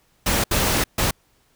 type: noise bursts at uneven times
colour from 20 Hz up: pink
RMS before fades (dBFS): -20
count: 3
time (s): 0.26-0.44 / 0.51-0.84 / 0.98-1.11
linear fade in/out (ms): 5
effects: pink hiss -62 dBFS RMS until 1.55 s